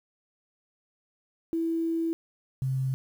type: tone pair in turn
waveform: sine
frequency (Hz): 329.6 / 132.02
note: E4 / C3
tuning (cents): 0 / +16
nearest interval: octave + major third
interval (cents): 1584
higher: first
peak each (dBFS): -25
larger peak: neither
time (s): 1.53-2.13 / 2.62-2.94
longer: first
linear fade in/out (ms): 0
effects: 9-bit